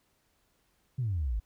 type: exponential sweep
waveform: sine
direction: down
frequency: 135.9 to 49 Hz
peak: -27 dBFS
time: 0.98-1.4 s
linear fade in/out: 10 ms
effects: tanh soft clip ceiling -23 dBFS + pink hiss -72 dBFS RMS until 1.45 s